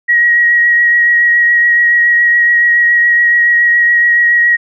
sine tone with vibrato, 1900 Hz, A#6, 33 cents sharp, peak -6 dBFS, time 0.08-4.57 s, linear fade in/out 20 ms, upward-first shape triangle, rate 7.1 Hz, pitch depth 17 cents each way, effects none

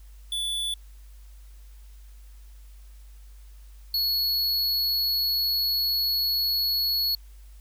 square tone pair in turn, 3463 / 4367 Hz, A7 / C#8, -28 / -27 cents, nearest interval major third, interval 401 cents, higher second, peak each -27 / -23 dBFS, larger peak second, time 0.32-0.74 / 3.94-7.15 s, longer second, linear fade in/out 2 ms, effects added 50 Hz sine -44 dBFS peak until 7.6 s + white hiss -61 dBFS RMS until 7.6 s

